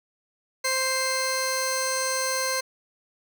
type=tone pair together; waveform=15% pulse; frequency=523.2 / 2093 Hz; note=C5 / C7; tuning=0 / 0 cents; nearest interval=2 octaves; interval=2400 cents; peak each=-20 dBFS; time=0.64-2.61 s; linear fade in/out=10 ms; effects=none